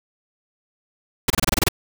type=noise bursts; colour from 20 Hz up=pink; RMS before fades=-17 dBFS; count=9; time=1.28-1.686 s; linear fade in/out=5 ms; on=22 ms; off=26 ms; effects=none

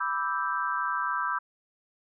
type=chord; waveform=sine; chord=E minor seventh; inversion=second; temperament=equal; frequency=987.8 / 1174.7 / 1318.5 / 1568 Hz; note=B5 / D6 / E6 / G6; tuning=0 / 0 / 0 / 0 cents; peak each=-32 dBFS; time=0-1.39 s; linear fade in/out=10 ms; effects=none

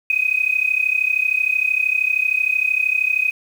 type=tone with amplitude modulation; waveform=sine; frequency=2512 Hz; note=D#7; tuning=16 cents sharp; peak=-12 dBFS; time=0.1-3.31 s; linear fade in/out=2 ms; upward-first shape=sine; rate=33 Hz; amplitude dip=85%; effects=7-bit

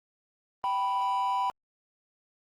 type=tone pair together; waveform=triangle; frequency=778.7 / 987.8 Hz; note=G5 / B5; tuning=-12 / 0 cents; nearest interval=major third; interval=412 cents; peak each=-28 / -24 dBFS; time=0.64-1.5 s; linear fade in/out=0 ms; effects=tanh soft clip ceiling -19 dBFS + Opus 24 kbps

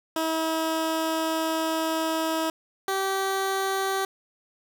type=tone pair in turn; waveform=15% pulse; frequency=321.6 / 386.7 Hz; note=E4 / G4; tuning=-43 / -24 cents; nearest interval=minor third; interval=319 cents; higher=second; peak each=-18 dBFS; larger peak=neither; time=0.16-2.5 / 2.88-4.05 s; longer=first; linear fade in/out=2 ms; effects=none

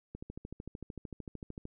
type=click train; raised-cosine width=3 ms; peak=-29 dBFS; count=21; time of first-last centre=0.15-1.654 s; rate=13.3 Hz; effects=none

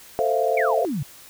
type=chord; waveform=sine; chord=F major seventh; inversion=first; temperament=equal with one note detuned; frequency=445.1 / 523.3 / 659.3 / 698.5 Hz; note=A4 / C5 / E5 / F5; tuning=+20 / 0 / 0 / 0 cents; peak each=-24 dBFS; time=0.19-0.85 s; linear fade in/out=0 ms
type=exponential sweep; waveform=sine; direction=down; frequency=2400 to 123.47 Hz; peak=-23 dBFS; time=0.57-1.03 s; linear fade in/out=5 ms
effects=white hiss -46 dBFS RMS until 1.29 s

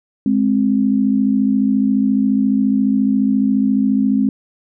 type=tone pair together; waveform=sine; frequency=209.3 / 263.7 Hz; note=G#3 / C4; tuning=+14 / +14 cents; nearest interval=major third; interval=400 cents; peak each=-15 dBFS; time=0.26-4.29 s; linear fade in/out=2 ms; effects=none

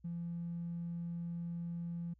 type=tone with tanh clipping; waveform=triangle; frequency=170.5 Hz; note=F3; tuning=41 cents flat; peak=-37 dBFS; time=0.04-2.14 s; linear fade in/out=10 ms; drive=1 dB; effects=added 60 Hz sine -65 dBFS peak until 2.19 s

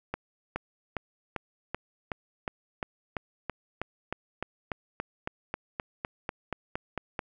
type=accelerating click train; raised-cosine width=0.5 ms; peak=-16 dBFS; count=24; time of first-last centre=0.14-7.192 s; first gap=420 ms; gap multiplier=0.97; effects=none

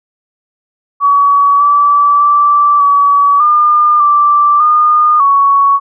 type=tone with pitch steps; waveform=sine; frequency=1133 / 1156 / 1165 / 1139 / 1206 / 1172 / 1219 / 1116 Hz; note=C#6 / D6 / D6 / C#6 / D6 / D6 / D#6 / C#6; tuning=+37 / -28 / -14 / +47 / +46 / -4 / -36 / +11 cents; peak=-5 dBFS; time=1-5.8 s; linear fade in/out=50 ms; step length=600 ms; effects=none

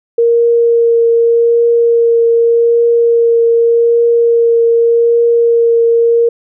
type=tone with vibrato; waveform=sine; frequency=466.2 Hz; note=A#4; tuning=in tune; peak=-6 dBFS; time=0.18-6.29 s; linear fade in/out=5 ms; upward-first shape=triangle; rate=0.84 Hz; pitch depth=12 cents each way; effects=none

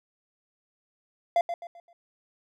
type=tone with echo; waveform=triangle; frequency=688 Hz; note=F5; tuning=26 cents flat; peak=-17 dBFS; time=1.36-1.41 s; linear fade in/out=2 ms; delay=130 ms; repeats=4; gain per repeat=-9 dB; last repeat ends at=1.93 s; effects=none

